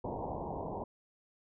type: low-pass noise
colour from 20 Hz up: white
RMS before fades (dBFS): -39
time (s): 0.04-0.84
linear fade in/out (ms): 5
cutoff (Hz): 980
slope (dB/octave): 96
effects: none